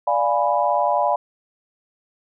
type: chord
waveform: sine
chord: D diminished seventh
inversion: none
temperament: equal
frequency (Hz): 587.3 / 698.5 / 830.6 / 987.8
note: D5 / F5 / Ab5 / Cb6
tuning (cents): 0 / 0 / 0 / 0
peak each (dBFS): -22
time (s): 0.07-1.16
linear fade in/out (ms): 5
effects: none